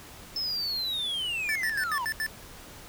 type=linear sweep; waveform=triangle; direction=down; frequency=5274 to 912 Hz; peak=-27 dBFS; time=0.36-2.05 s; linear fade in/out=2 ms
type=tone bursts; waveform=square; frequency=1760 Hz; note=A6; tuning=in tune; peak=-28 dBFS; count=6; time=1.49-2.264 s; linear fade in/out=0 ms; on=64 ms; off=78 ms
effects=pink hiss -47 dBFS RMS until 2.88 s

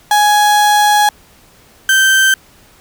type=tone pair in turn; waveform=35% pulse; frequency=834 / 1556.7 Hz; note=G#5 / G6; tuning=+7 / -13 cents; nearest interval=major seventh; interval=1080 cents; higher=second; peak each=-6 dBFS; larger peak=neither; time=0.11-1.09 / 1.89-2.34 s; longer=first; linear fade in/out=2 ms; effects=pink hiss -46 dBFS RMS until 2.8 s

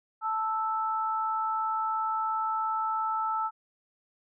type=tone pair together; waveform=sine; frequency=880 / 1317.1 Hz; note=A5 / E6; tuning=0 / -2 cents; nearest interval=perfect fifth; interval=698 cents; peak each=-30 / -29 dBFS; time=0.21-3.51 s; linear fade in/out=50 ms; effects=none

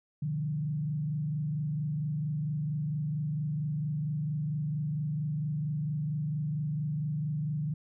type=tone with frequency modulation; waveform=sine; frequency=150.5 Hz; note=D3; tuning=43 cents sharp; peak=-29 dBFS; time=0.22-7.74 s; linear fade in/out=5 ms; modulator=24.4 Hz; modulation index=0.66; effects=none

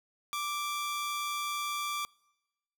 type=tone pair together; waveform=sawtooth; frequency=1174.7 / 3334 Hz; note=D6 / G#7; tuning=0 / +6 cents; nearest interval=octave + tritone; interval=1806 cents; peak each=-29 / -40 dBFS; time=0.33-2.05 s; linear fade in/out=0 ms; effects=noise-tail reverb RT60 1.0 s tail -26 dB re dry

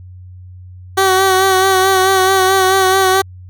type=tone with vibrato; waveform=15% pulse; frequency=380 Hz; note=F#4; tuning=46 cents sharp; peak=-3 dBFS; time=0.97-3.22 s; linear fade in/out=10 ms; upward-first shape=sine; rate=4.6 Hz; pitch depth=34 cents each way; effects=added 91 Hz sine -32 dBFS peak until 3.49 s

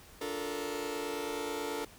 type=chord; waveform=sawtooth; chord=Bb major seventh; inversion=first; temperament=just; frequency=291.4 / 349.6 / 437 / 466.2 Hz; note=D4 / F4 / A4 / Bb4; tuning=-13 / +2 / -12 / 0 cents; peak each=-37 / -40 / -34 / -36 dBFS; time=0.21-1.85 s; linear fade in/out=5 ms; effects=pink hiss -55 dBFS RMS until 1.98 s

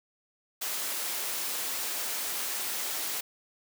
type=high-pass noise; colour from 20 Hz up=white; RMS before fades=-33 dBFS; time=0.61-3.21 s; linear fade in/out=10 ms; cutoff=320 Hz; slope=12 dB/octave; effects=none

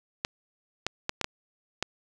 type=clicks; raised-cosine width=0.2 ms; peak=-10 dBFS; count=6; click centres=0.249 / 0.866 / 1.094 / 1.213 / 1.244 / 1.826 s; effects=none

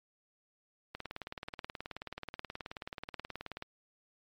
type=click train; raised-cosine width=0.3 ms; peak=-24 dBFS; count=51; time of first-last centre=0.95-3.624 s; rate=18.7 Hz; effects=MP3 64 kbps

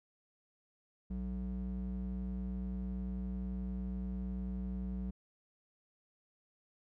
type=ring-modulated tone; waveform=triangle; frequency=123.47 Hz; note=B2; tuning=in tune; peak=-31 dBFS; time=1.1-5.11 s; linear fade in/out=10 ms; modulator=64.6 Hz; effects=none

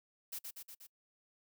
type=noise with echo; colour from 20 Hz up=blue; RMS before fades=-42 dBFS; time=0.32-0.39 s; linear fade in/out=10 ms; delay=120 ms; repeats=4; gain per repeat=-3 dB; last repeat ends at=0.87 s; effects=noise-tail reverb RT60 0.1 s tail -26 dB re dry

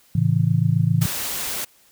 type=chord; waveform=sine; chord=A major; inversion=none; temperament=just; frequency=110 / 137.5 / 165 Hz; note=A2 / C#3 / E3; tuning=0 / -14 / +2 cents; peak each=-20 dBFS; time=0.15-1.06 s; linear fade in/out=5 ms
type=noise; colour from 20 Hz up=white; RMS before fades=-27 dBFS; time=1.01-1.65 s; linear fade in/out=10 ms
effects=white hiss -56 dBFS RMS until 1.91 s

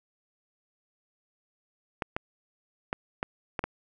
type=clicks; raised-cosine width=0.5 ms; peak=-14 dBFS; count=6; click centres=2.022 / 2.165 / 2.929 / 3.229 / 3.592 / 3.64 s; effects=none

